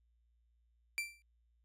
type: tone with exponential decay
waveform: 40% pulse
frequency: 2349 Hz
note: D7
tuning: in tune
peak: -31 dBFS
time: 0.98-1.22 s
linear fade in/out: 0 ms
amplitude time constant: 52 ms
effects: added 58 Hz sine -70 dBFS peak until 1.64 s + resampled to 32000 Hz